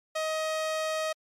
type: tone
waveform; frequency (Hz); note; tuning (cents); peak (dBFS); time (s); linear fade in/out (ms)
sawtooth; 630; D#5; +21; -24; 0.15-1.13; 10
effects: low-pass 9000 Hz 12 dB/octave + MP3 96 kbps